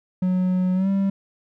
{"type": "tone with pitch glide", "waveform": "triangle", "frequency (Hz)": [183.6, 195.64], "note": ["F#3", "G3"], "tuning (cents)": [-13, -3], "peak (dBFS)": -16, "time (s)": [0.22, 1.1], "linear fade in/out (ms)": 5, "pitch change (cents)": 110, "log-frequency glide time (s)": [0.74, 0.89], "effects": []}